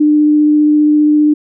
sine tone with vibrato, 300 Hz, D4, 37 cents sharp, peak -6 dBFS, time 0-1.34 s, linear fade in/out 10 ms, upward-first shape triangle, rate 15 Hz, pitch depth 9 cents each way, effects none

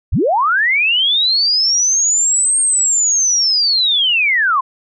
sine linear two-way sweep, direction up then down, 30.87 to 8600 to 999 Hz, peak -11 dBFS, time 0.12-4.61 s, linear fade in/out 10 ms, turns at 2.6 s, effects none

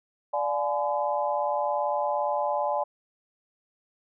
sine chord, D diminished seventh, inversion none, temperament just, 587.3 / 704.8 / 845.8 / 1014.9 Hz, D5 / F5 / Ab5 / Cb6, 0 / +16 / +31 / +47 cents, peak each -28 / -33 / -28 / -32 dBFS, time 0.33-2.84 s, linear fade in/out 10 ms, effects none

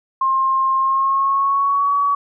sine tone with pitch glide, 1063 to 1132.7 Hz, C6 to C#6, +27 to +37 cents, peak -14 dBFS, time 0.21-2.15 s, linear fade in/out 5 ms, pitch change +110 cents, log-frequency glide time 0.77-1.94 s, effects none

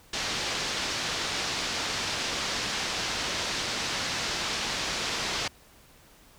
white low-pass noise, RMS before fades -31 dBFS, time 0.13-5.48 s, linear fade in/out 5 ms, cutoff 5700 Hz, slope 24 dB/octave, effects pink hiss -56 dBFS RMS until 6.38 s

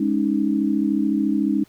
sine chord, Ab suspended fourth, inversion none, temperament equal, 207.7 / 277.2 / 311.1 Hz, Ab3 / Db4 / Eb4, 0 / 0 / 0 cents, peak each -22 dBFS, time 0-1.64 s, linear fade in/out 5 ms, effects pink hiss -56 dBFS RMS until 1.68 s

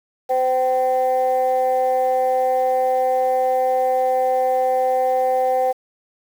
sine tone pair together, 514.6 / 771 Hz, C5 / G5, -29 / -29 cents, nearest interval perfect fifth, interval 700 cents, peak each -17 dBFS, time 0.29-5.73 s, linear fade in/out 20 ms, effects tanh soft clip ceiling -11 dBFS + 7-bit

